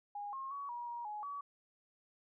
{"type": "tone with pitch steps", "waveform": "sine", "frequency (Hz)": [819, 1074, 1125, 957, 949, 840, 1137], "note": ["G#5", "C6", "C#6", "A#5", "A#5", "G#5", "C#6"], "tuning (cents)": [-24, 45, 25, 45, 31, 19, 44], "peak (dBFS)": -40, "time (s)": [0.15, 1.41], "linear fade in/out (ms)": 5, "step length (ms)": 180, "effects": []}